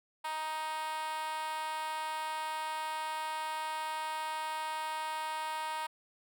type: tone with high-pass filter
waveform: 5% pulse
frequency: 312.6 Hz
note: D#4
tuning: 8 cents sharp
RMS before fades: -37 dBFS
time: 0.24-5.87 s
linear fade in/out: 10 ms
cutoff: 860 Hz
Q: 8.9
effects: none